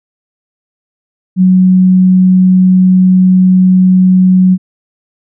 sine tone, 185 Hz, F#3, in tune, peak -3 dBFS, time 1.36-4.58 s, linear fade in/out 50 ms, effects none

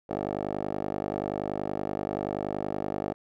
10% pulse tone with band-pass filter, 50.5 Hz, G#1, 48 cents flat, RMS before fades -32 dBFS, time 0.09-3.14 s, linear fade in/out 10 ms, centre 520 Hz, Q 3.7, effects none

